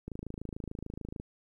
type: click train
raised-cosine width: 3 ms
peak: -26 dBFS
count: 31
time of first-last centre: 0.08-1.199 s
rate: 26.8 Hz
effects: 11-bit